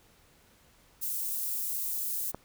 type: high-pass noise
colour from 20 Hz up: white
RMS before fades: -33 dBFS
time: 1.01-2.32 s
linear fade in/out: 20 ms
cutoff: 11000 Hz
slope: 12 dB/octave
type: click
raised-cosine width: 1 ms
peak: -22 dBFS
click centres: 2.346 s
effects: pink hiss -62 dBFS RMS until 2.44 s